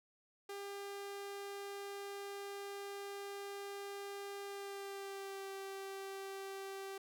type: tone with pitch glide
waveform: sawtooth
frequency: 400 to 389.7 Hz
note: G4 to G4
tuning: +35 to -10 cents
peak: -40 dBFS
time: 0.49-6.98 s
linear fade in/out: 5 ms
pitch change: -45 cents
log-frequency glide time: 4.45-5.5 s
effects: none